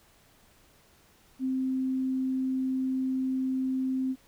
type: tone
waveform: sine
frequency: 261.2 Hz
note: C4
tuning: 3 cents flat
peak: -26 dBFS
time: 1.39-4.16 s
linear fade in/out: 50 ms
effects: pink hiss -61 dBFS RMS until 4.27 s